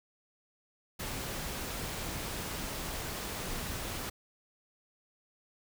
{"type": "noise", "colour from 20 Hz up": "pink", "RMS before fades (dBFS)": -38, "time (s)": [0.99, 4.1], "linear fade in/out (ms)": 10, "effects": []}